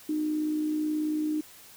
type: tone with amplitude modulation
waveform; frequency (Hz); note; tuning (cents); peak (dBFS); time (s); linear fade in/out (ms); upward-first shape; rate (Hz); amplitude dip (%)
sine; 305.9; D#4; -29; -24; 0.09-1.41; 5; sine; 58.4; 35
effects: white hiss -51 dBFS RMS until 1.76 s